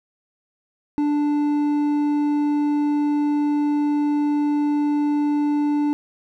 triangle tone with hard clipping, 293.7 Hz, D4, in tune, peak -19 dBFS, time 0.98-5.93 s, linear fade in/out 0 ms, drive 9 dB, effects none

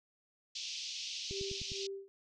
white band-pass noise, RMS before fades -42 dBFS, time 0.55-1.87 s, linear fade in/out 5 ms, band 2600 to 6000 Hz, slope 48 dB/octave
click train, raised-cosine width 5 ms, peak -33 dBFS, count 5, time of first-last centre 1.31-1.718 s, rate 9.8 Hz
sine tone with tremolo, 392 Hz, G4, in tune, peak -38 dBFS, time 1.31-2.08 s, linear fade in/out 0 ms, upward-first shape sine, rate 2.2 Hz, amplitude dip 95%
effects none

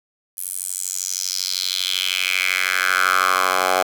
10% pulse tone with high-pass filter sweep, 92.7 Hz, F#2, 4 cents sharp, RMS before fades -21 dBFS, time 0.37-3.83 s, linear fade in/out 10 ms, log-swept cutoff 11000 to 760 Hz, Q 3.6, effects 7-bit

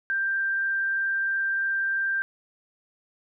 sine tone with frequency modulation, 1579 Hz, G6, 12 cents sharp, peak -23 dBFS, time 0.1-2.22 s, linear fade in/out 0 ms, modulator 23 Hz, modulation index 0.28, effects none

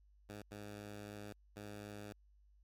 10% pulse tone bursts at uneven times, 103.5 Hz, G#2, 5 cents flat, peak -39 dBFS, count 3, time 0.29-0.42 / 0.51-1.33 / 1.56-2.13 s, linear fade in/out 5 ms, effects added 50 Hz sine -64 dBFS peak until 2.63 s + MP3 96 kbps

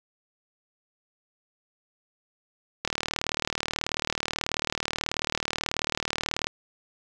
click train, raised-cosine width 0.2 ms, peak -9 dBFS, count 140, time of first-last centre 2.85-6.47 s, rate 38.4 Hz, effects none

